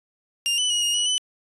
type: tone with pitch steps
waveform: sawtooth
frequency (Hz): 2805 / 2990 / 2899 / 2859 / 2926 / 3003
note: F7 / F#7 / F#7 / F7 / F#7 / F#7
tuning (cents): +7 / +17 / -36 / +40 / -20 / +25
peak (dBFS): -17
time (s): 0.46-1.18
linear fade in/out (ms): 0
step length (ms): 120
effects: resampled to 24000 Hz